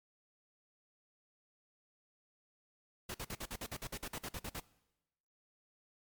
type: noise bursts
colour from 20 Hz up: pink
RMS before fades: -42 dBFS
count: 15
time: 3.09-4.6 s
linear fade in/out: 5 ms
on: 54 ms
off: 50 ms
effects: noise-tail reverb RT60 1.0 s tail -21 dB re dry + MP3 96 kbps